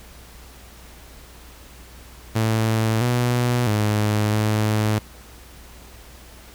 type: tone with pitch steps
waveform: sawtooth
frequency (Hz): 111.1 / 122.1 / 105.8 / 107.5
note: A2 / B2 / G#2 / A2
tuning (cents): +17 / -19 / +33 / -40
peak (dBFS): -14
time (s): 2.35-4.99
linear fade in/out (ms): 10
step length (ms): 660
effects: added 60 Hz sine -44 dBFS peak until 6.54 s + pink hiss -46 dBFS RMS until 6.54 s